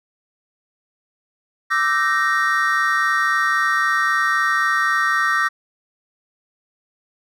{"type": "chord", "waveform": "triangle", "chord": "E half-diminished seventh", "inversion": "third", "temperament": "equal with one note detuned", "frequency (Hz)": [1174.7, 1318.5, 1545.5, 1864.7], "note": ["D6", "E6", "G6", "Bb6"], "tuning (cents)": [0, 0, -25, 0], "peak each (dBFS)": [-20, -21, -21, -18], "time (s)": [1.7, 5.49], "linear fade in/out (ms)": 20, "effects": []}